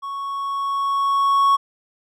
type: tone with level ramp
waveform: triangle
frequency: 1108.7 Hz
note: C#6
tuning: in tune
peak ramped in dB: -25 to -10 dBFS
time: 0.02-1.57 s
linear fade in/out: 20 ms
effects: none